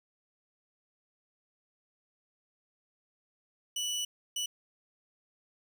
25% pulse tone bursts at uneven times, 2960 Hz, F#7, in tune, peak -28 dBFS, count 2, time 3.76-4.05 / 4.36-4.46 s, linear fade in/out 5 ms, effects none

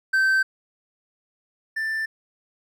triangle tone pair in turn, 1550 / 1773.8 Hz, G6 / A6, -20 / +14 cents, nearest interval major second, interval 234 cents, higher second, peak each -15 / -22 dBFS, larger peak first, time 0.13-0.43 / 1.76-2.06 s, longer neither, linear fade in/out 10 ms, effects none

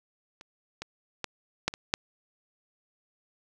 clicks, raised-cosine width 0.2 ms, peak -29 / -19 / -14 / -8 / -21 / -6 dBFS, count 6, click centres 0.411 / 0.82 / 1.243 / 1.68 / 1.739 / 1.939 s, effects none

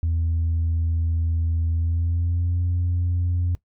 sine tone with pitch glide, 82.41 to 87.82 Hz, E2 to F2, 0 to +10 cents, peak -18 dBFS, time 0.03-3.55 s, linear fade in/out 0 ms, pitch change +110 cents, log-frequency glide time 1.73-2.6 s, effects noise-tail reverb RT60 0.1 s tail -19 dB re dry + tanh soft clip ceiling -17 dBFS

